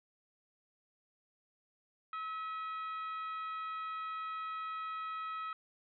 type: harmonic tone with a mistuned harmonic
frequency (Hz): 646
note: E5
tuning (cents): -35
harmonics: 2 / 3 / 4 / 5 / 6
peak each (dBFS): -38 / -52 / -53 / -58 / -60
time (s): 2.13-5.53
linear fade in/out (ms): 2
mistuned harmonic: 4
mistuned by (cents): -64
effects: none